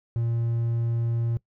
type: tone with hard clipping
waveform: triangle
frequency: 116.54 Hz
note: A#2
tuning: in tune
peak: -24 dBFS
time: 0.16-1.37 s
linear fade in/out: 0 ms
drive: 6 dB
effects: noise-tail reverb RT60 0.1 s tail -21 dB re dry